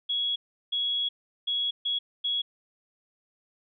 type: tone bursts at uneven times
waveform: sine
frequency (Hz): 3340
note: G#7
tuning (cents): +9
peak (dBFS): -25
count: 5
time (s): 0.09-0.36 / 0.72-1.09 / 1.47-1.71 / 1.85-1.99 / 2.24-2.42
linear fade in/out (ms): 10
effects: none